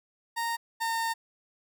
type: tone pair in turn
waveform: 30% pulse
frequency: 927 / 912.1 Hz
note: A#5 / A#5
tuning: -10 / -38 cents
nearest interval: unison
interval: 28 cents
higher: first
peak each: -26 / -25 dBFS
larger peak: second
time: 0.36-0.57 / 0.8-1.14 s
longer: second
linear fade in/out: 20 ms
effects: none